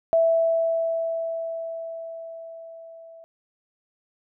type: tone with level ramp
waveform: sine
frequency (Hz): 659.3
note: E5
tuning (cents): 0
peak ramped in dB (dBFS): -15 to -43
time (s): 0.13-3.24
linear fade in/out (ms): 0
effects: none